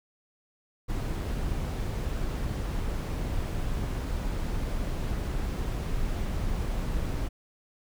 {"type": "noise", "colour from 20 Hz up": "brown", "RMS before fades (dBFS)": -30, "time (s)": [0.88, 7.29], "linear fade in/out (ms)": 20, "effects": []}